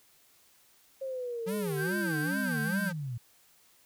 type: linear sweep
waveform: sine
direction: down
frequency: 541 to 112.2 Hz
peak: -33 dBFS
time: 1.01-3.18 s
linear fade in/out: 10 ms
type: tone with vibrato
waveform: square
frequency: 174.61 Hz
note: F3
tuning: in tune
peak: -33 dBFS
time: 1.46-2.93 s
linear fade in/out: 20 ms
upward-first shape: sine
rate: 2.4 Hz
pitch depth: 290 cents each way
type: band-pass noise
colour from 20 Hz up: white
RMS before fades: -48 dBFS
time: 1.48-2.9 s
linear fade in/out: 10 ms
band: 8400 to 14000 Hz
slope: 96 dB/octave
type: tone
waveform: triangle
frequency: 1567 Hz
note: G6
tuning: 1 cent flat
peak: -31 dBFS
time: 1.76-2.93 s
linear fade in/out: 50 ms
effects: white hiss -63 dBFS RMS until 3.85 s